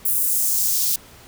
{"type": "noise with high-pass filter sweep", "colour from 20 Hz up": "blue", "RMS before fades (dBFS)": -20, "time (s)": [0.05, 0.96], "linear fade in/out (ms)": 5, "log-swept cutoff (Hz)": [11000, 4200], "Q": 1.3, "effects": ["pink hiss -46 dBFS RMS until 1.27 s"]}